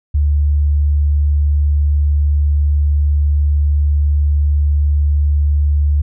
sine tone with vibrato, 73.1 Hz, D2, 7 cents flat, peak -10 dBFS, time 0.14-6.02 s, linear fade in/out 10 ms, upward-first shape sine, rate 20 Hz, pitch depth 26 cents each way, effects none

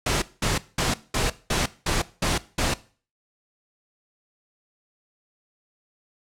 pink noise bursts, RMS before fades -23 dBFS, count 8, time 0.06-2.74 s, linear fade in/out 5 ms, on 160 ms, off 200 ms, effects noise-tail reverb RT60 0.4 s tail -18 dB re dry + low-pass 9000 Hz 12 dB/octave

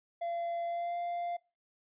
triangle tone with pitch glide, 684 to 695.6 Hz, F5 to F5, -36 to -7 cents, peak -31 dBFS, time 0.21-1.37 s, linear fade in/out 10 ms, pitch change +29 cents, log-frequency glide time 0.65-0.97 s, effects noise-tail reverb RT60 0.3 s tail -23 dB re dry + resampled to 8000 Hz

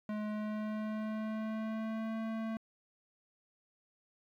square tone with pitch glide, 211.9 to 222.9 Hz, G#3 to A3, +35 to +23 cents, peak -36 dBFS, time 0.09-2.57 s, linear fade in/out 2 ms, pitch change +88 cents, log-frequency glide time 0.28-2.18 s, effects low-pass 2000 Hz 12 dB/octave + 11-bit

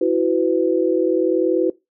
sine chord, E suspended second, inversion none, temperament equal with one note detuned, 329.6 / 370 / 501.9 Hz, E4 / F#4 / B4, 0 / 0 / +28 cents, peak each -19 / -18 / -20 dBFS, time 0.01-1.7 s, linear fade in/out 5 ms, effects noise-tail reverb RT60 0.2 s tail -20 dB re dry

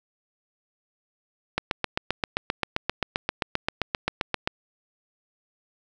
click train, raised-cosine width 0.3 ms, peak -7 dBFS, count 23, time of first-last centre 1.58-4.475 s, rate 7.6 Hz, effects none

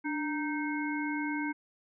harmonic tone with a mistuned harmonic, 310 Hz, D#4, 6 cents flat, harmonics 1 / 3 / 5 / 7, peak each -32 / -39 / -39 / -39 dBFS, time 0.04-1.53 s, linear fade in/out 20 ms, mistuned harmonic 1, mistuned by -84 cents, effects none

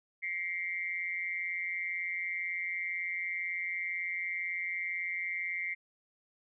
sine tone with amplitude modulation, 2108 Hz, C7, 12 cents sharp, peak -29 dBFS, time 0.22-5.75 s, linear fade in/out 20 ms, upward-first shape sine, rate 178 Hz, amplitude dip 85%, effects none

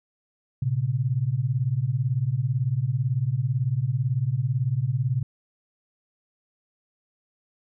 sine beating tone pair, 116.54 / 134.54 Hz, A#2 / C3, 0 / +49 cents, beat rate 18 Hz, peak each -25 / -24 dBFS, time 0.62-5.23 s, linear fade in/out 5 ms, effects none

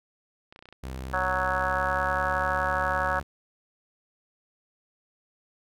clicks, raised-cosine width 0.3 ms, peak -31 dBFS, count 7, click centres 0.525 / 0.561 / 0.591 / 0.625 / 0.656 / 0.688 / 0.726 s
sawtooth tone with pitch glide, 65 to 72.12 Hz, C2 to D2, -11 to -31 cents, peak -30 dBFS, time 0.83-3.23 s, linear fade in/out 10 ms, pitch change +180 cents, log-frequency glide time 1.04-2.38 s
harmonic tone, 185 Hz, F#3, in tune, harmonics 3 / 4 / 5 / 6 / 7 / 8 / 9, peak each -32 / -32 / -32 / -32 / -32 / -32 / -32 dBFS, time 1.13-3.2 s, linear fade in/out 10 ms
effects none

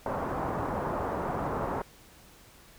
white low-pass noise, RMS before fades -32 dBFS, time 0.06-1.82 s, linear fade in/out 2 ms, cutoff 1100 Hz, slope 24 dB/octave, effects pink hiss -55 dBFS RMS until 2.78 s

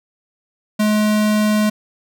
square tone, 212.2 Hz, G#3, 38 cents sharp, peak -14 dBFS, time 0.79-1.7 s, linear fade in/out 10 ms, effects none

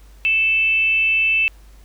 sine tone with frequency modulation, 2637 Hz, E7, in tune, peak -14 dBFS, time 0.25-1.48 s, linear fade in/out 0 ms, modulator 416 Hz, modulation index 0.29, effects added 50 Hz sine -42 dBFS peak until 1.84 s + pink hiss -54 dBFS RMS until 1.84 s

